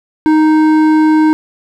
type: tone with hard clipping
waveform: sine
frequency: 311.1 Hz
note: D#4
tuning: in tune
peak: -8 dBFS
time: 0.26-1.33 s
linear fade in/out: 0 ms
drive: 10 dB
effects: none